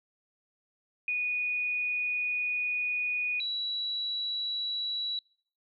sine tone pair in turn, 2468 / 3918 Hz, D#7 / B7, -15 / -15 cents, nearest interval minor sixth, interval 800 cents, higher second, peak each -27 / -30 dBFS, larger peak first, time 1.08-3.4 / 3.4-5.19 s, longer first, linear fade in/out 2 ms, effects noise-tail reverb RT60 0.6 s tail -26 dB re dry

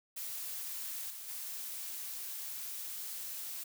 blue noise with level steps, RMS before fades -41 / -46 / -42 dBFS, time 0.16-3.64 s, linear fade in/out 10 ms, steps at 1.1 / 1.28 s, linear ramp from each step 5 ms, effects none

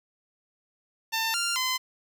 10% pulse tone with pitch steps, 897 / 1392 / 1027 Hz, A5 / F6 / C6, +33 / -6 / -33 cents, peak -17 dBFS, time 1.12-1.78 s, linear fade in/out 20 ms, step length 220 ms, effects none

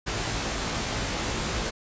pink noise with comb filter, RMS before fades -29 dBFS, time 0.06-1.71 s, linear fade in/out 20 ms, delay 18 ms, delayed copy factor +0.7, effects resampled to 16000 Hz

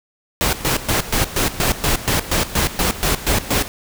pink noise with tremolo, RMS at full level -17 dBFS, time 0.41-3.68 s, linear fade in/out 0 ms, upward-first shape square, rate 4.2 Hz, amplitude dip 80%, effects none

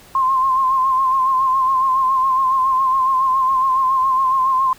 sine tone with vibrato, 1053 Hz, C6, 11 cents sharp, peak -13 dBFS, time 0.15-4.73 s, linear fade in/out 2 ms, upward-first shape sine, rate 7.2 Hz, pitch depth 44 cents each way, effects pink hiss -45 dBFS RMS until 4.78 s

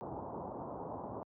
white low-pass noise, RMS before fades -43 dBFS, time 0.01-1.23 s, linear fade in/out 0 ms, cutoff 1000 Hz, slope 48 dB/octave, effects high-pass 80 Hz 12 dB/octave

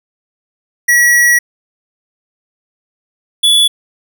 square tone pair in turn, 1926 / 3432 Hz, B6 / A7, -44 / -44 cents, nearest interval minor seventh, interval 1000 cents, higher second, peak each -7 dBFS, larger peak neither, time 0.88-1.39 / 3.43-3.68 s, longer first, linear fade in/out 10 ms, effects none

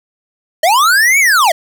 square linear two-way sweep, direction up then down, 599 to 2300 to 603 Hz, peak -8 dBFS, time 0.63-1.52 s, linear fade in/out 5 ms, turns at 1.19 s, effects 8-bit

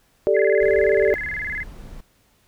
sine chord, G suspended second, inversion none, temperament equal, 392 / 440 / 587.3 Hz, G4 / A4 / D5, 0 / 0 / 0 cents, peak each -19 dBFS, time 0.27-1.14 s, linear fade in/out 0 ms
sine tone with vibrato, 1876 Hz, A#6, 11 cents sharp, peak -25 dBFS, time 0.34-1.64 s, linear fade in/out 20 ms, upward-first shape square, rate 19 Hz, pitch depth 170 cents each way
brown noise, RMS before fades -38 dBFS, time 0.61-2.01 s, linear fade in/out 5 ms
effects pink hiss -61 dBFS RMS until 2.47 s

